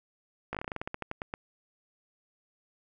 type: slowing click train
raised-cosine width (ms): 0.5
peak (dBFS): -19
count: 16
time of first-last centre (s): 0.53-1.339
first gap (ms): 17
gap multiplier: 1.15
effects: none